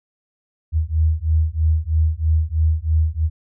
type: beating tone pair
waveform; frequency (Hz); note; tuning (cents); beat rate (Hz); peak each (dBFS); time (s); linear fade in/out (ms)
sine; 77.78 / 80.88; D#2 / E2; 0 / -32; 3.1; -18; 0.72-3.3; 50
effects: none